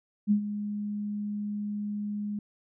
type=tone with ADSR envelope; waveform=sine; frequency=207.2 Hz; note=G#3; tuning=4 cents flat; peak=-18 dBFS; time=0.27-2.39 s; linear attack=41 ms; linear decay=93 ms; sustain=-12 dB; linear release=3 ms; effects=none